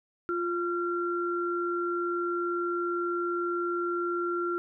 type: tone pair together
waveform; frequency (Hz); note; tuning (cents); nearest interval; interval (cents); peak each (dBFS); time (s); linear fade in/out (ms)
sine; 349.2 / 1371.2; F4 / F6; 0 / -32; 2 octaves; 2368; -29 / -31; 0.29-4.58; 0
effects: none